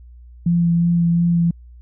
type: tone with vibrato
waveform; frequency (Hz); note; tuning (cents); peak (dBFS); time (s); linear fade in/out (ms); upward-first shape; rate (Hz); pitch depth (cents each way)
sine; 170.6; F3; -40; -13; 0.46-1.51; 5; sine; 2.8; 13
effects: added 60 Hz sine -39 dBFS peak until 1.81 s